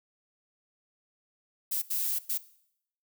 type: noise bursts at uneven times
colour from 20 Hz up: violet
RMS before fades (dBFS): -30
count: 3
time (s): 1.71-1.82 / 1.9-2.19 / 2.29-2.38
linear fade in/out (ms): 10
effects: noise-tail reverb RT60 0.7 s tail -18 dB re dry